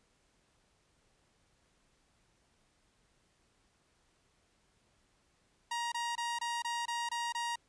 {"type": "tone bursts", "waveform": "sawtooth", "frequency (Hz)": 943, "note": "A#5", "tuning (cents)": 20, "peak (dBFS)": -30, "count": 8, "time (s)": [5.71, 7.558], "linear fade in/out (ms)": 5, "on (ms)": 210, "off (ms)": 24, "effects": ["pink hiss -72 dBFS RMS until 7.68 s", "resampled to 22050 Hz"]}